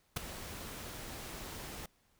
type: noise with ADSR envelope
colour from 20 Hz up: pink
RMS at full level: -31 dBFS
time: 0.16-1.86 s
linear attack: 10 ms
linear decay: 8 ms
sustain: -14 dB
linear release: 4 ms
effects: pink hiss -72 dBFS RMS until 2.19 s